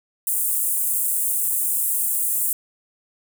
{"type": "high-pass noise", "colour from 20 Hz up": "pink", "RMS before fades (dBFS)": -22, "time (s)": [0.27, 2.53], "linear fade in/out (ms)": 2, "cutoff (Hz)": 8300, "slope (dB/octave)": 48, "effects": []}